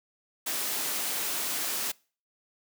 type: noise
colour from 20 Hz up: white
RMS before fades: -31 dBFS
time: 0.46-1.92 s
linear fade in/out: 10 ms
effects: noise-tail reverb RT60 0.4 s tail -25 dB re dry + high-pass 200 Hz 12 dB/octave